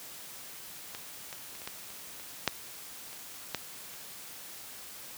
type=clicks; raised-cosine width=0.2 ms; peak=-22 / -24 / -29 / -27 / -19 / -29 / -30 / -7 / -29 / -13 / -30 dBFS; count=11; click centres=0.949 / 1.328 / 1.552 / 1.618 / 1.675 / 1.903 / 2.198 / 2.477 / 3.13 / 3.547 / 3.939 s; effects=white hiss -46 dBFS RMS until 5.17 s + high-pass 60 Hz 12 dB/octave